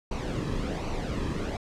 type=noise with flanger; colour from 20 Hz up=brown; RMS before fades=-31 dBFS; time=0.11-1.57 s; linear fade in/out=5 ms; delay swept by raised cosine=0.57 to 1.41 ms; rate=1.3 Hz; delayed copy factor=-0.6; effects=low-pass 7000 Hz 12 dB/octave